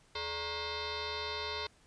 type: tone with frequency modulation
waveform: sine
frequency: 1600 Hz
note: G6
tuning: 35 cents sharp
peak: -35 dBFS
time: 0.15-1.67 s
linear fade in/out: 5 ms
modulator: 507 Hz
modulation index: 5.8
effects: pink hiss -65 dBFS RMS until 1.86 s + resampled to 22050 Hz